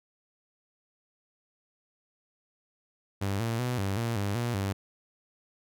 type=tone with pitch steps; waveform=sawtooth; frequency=98.8 / 114.8 / 124 / 98 / 116.5 / 100.5 / 119.5 / 98.1 Hz; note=G2 / A#2 / B2 / G2 / A#2 / G2 / A#2 / G2; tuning=+14 / -26 / +7 / 0 / -1 / +44 / +43 / +2 cents; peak=-24 dBFS; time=3.21-4.73 s; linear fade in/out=10 ms; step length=190 ms; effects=none